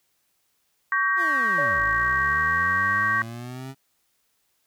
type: chord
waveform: sine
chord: G diminished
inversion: second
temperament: just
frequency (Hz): 1128.9 / 1568 / 1881.6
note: Db6 / G6 / Bb6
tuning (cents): +31 / 0 / +16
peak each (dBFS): -24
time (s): 0.92-3.22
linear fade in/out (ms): 2
type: linear two-way sweep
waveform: 25% pulse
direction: down then up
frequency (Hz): 370 to 50.8 to 135.9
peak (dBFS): -30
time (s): 1.16-3.75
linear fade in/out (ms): 50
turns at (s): 1.81
type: tone with exponential decay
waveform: sine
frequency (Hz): 572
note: D5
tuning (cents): -46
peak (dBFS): -25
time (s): 1.58-2.37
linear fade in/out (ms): 5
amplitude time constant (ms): 170
effects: white hiss -70 dBFS RMS until 4.66 s